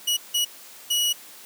sawtooth tone bursts at uneven times, 2918 Hz, F#7, 25 cents flat, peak -17 dBFS, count 3, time 0.07-0.17 / 0.34-0.45 / 0.9-1.13 s, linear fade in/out 10 ms, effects white hiss -45 dBFS RMS until 1.45 s + high-pass 200 Hz 12 dB/octave

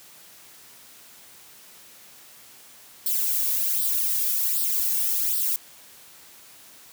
violet noise with flanger, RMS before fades -24 dBFS, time 3.06-5.56 s, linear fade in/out 2 ms, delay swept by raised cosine 0.22 to 1.82 ms, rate 1.3 Hz, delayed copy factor +0.65, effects white hiss -49 dBFS RMS until 6.92 s + high-pass 80 Hz 12 dB/octave

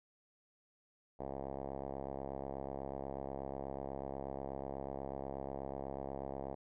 5% pulse tone with low-pass filter, 68.2 Hz, C#2, 28 cents flat, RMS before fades -43 dBFS, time 1.19-6.55 s, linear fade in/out 10 ms, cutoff 720 Hz, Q 1.9, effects none

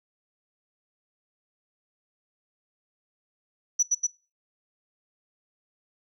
sine tone with echo, 5920 Hz, F#8, in tune, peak -16 dBFS, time 3.79-3.83 s, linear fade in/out 10 ms, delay 120 ms, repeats 2, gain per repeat -2 dB, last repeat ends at 4.07 s, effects noise-tail reverb RT60 0.3 s tail -21 dB re dry + tanh soft clip ceiling -15 dBFS

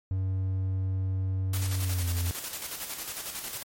triangle tone with pitch glide, 94.6 to 87.25 Hz, F#2 to F2, +39 to -1 cents, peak -24 dBFS, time 0.11-2.31 s, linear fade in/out 0 ms, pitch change -140 cents, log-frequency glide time 1.77-2.08 s
white noise with tremolo, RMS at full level -35 dBFS, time 1.53-3.63 s, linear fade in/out 5 ms, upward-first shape square, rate 11 Hz, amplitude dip 45%
effects MP3 64 kbps

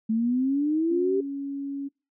sine exponential sweep, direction up, 217.6 to 397.6 Hz, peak -21 dBFS, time 0.09-1.21 s, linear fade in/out 10 ms
sine tone, 278.7 Hz, C#4, 9 cents sharp, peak -29 dBFS, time 0.9-1.89 s, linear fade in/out 20 ms
effects noise-tail reverb RT60 0.3 s tail -25 dB re dry

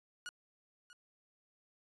sawtooth tone with echo, 1451 Hz, F#6, 34 cents flat, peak -38 dBFS, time 0.26-0.29 s, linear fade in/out 0 ms, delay 640 ms, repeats 1, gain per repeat -14 dB, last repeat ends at 0.93 s, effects resampled to 22050 Hz

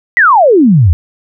sine exponential sweep, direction down, 2031 to 75.3 Hz, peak -3 dBFS, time 0.17-0.93 s, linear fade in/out 0 ms, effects none

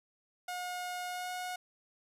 sawtooth tone with pitch glide, 720 to 727.1 Hz, F#5 to F#5, -47 to -30 cents, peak -33 dBFS, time 0.48-1.56 s, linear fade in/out 5 ms, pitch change +17 cents, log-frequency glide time 1.08-1.32 s, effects resampled to 32000 Hz

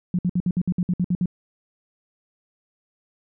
sine tone bursts, 178.8 Hz, F3, 41 cents sharp, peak -18 dBFS, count 11, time 0.14-1.258 s, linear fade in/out 2 ms, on 48 ms, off 59 ms, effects none

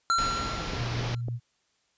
square tone with exponential decay, 1362 Hz, F6, 44 cents flat, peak -21 dBFS, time 0.1-1.21 s, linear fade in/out 0 ms, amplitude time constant 240 ms
pink low-pass noise, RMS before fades -34 dBFS, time 0.18-1.15 s, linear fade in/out 5 ms, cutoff 5800 Hz, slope 48 dB/octave
click train, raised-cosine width 2 ms, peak -23 dBFS, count 4, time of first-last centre 0.46-1.284 s, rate 3.64 Hz
sine tone, 119.1 Hz, A#2, 38 cents sharp, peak -29 dBFS, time 0.75-1.4 s, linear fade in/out 50 ms
effects white hiss -71 dBFS RMS until 1.97 s + resampled to 16000 Hz

